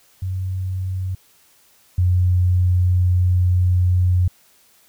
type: tone pair in turn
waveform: sine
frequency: 93.3 / 90.28 Hz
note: F#2 / F#2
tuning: +15 / -42 cents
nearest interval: minor second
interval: 57 cents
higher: first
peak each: -21 / -13 dBFS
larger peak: second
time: 0.22-1.15 / 1.98-4.28 s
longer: second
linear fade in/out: 5 ms
effects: white hiss -55 dBFS RMS until 4.88 s